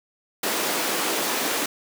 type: high-pass noise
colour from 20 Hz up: pink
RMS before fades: -25 dBFS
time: 0.43-1.66 s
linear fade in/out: 5 ms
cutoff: 260 Hz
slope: 24 dB/octave
effects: none